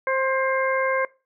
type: harmonic tone with a mistuned harmonic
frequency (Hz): 528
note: C5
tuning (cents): +16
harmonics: 1 / 2 / 3 / 4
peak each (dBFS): -23 / -26 / -28 / -29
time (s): 0.07-1.05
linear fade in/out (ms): 2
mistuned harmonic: 3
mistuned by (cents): +15
effects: noise-tail reverb RT60 0.3 s tail -21 dB re dry